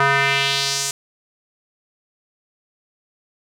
square tone with band-pass filter sweep, 138.59 Hz, C#3, in tune, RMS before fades -19 dBFS, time 0-0.91 s, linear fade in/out 2 ms, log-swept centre 1300 to 7600 Hz, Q 1.9, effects none

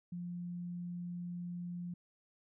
sine tone, 175.4 Hz, F3, 8 cents sharp, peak -39 dBFS, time 0.12-1.94 s, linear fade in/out 5 ms, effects none

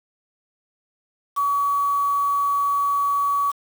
sine tone with quantisation, 1134 Hz, C#6, 39 cents sharp, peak -18 dBFS, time 1.36-3.52 s, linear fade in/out 20 ms, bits 6, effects none

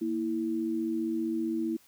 sine tone pair together, 231.8 / 327.1 Hz, A#3 / E4, -10 / -13 cents, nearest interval tritone, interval 597 cents, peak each -33 / -29 dBFS, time 0.01-1.77 s, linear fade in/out 10 ms, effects white hiss -61 dBFS RMS until 1.87 s

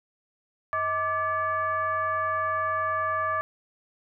sine tone with frequency modulation, 1174.7 Hz, D6, in tune, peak -24 dBFS, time 0.73-3.41 s, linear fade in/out 0 ms, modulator 540 Hz, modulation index 0.86, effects none

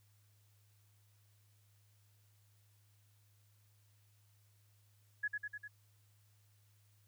sine tone with echo, 1683 Hz, G#6, 23 cents sharp, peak -33 dBFS, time 5.23-5.28 s, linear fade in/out 10 ms, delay 100 ms, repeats 4, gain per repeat -3 dB, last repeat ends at 5.68 s, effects added 103 Hz sine -67 dBFS peak until 7.07 s + white hiss -75 dBFS RMS until 7.07 s

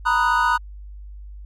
triangle chord, B major seventh, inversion third, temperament equal, 932.3 / 987.8 / 1244.5 / 1480 Hz, A#5 / B5 / D#6 / F#6, 0 / 0 / 0 / 0 cents, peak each -20 dBFS, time 0.05-0.58 s, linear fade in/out 20 ms, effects added 50 Hz sine -35 dBFS peak until 1.45 s

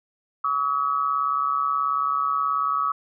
sine tone pair together, 1142 / 1280.5 Hz, D6 / D#6, -49 / +49 cents, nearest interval major second, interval 198 cents, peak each -24 / -23 dBFS, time 0.44-2.92 s, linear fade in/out 5 ms, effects none

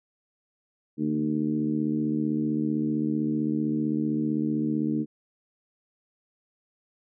harmonic tone with a mistuned harmonic, 75.6 Hz, D#2, 49 cents flat, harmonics 2 / 3 / 4 / 5 / 6, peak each -33 / -27 / -27 / -38 / -41 dBFS, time 0.97-5.06 s, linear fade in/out 50 ms, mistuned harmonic 2, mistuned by -27 cents, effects none

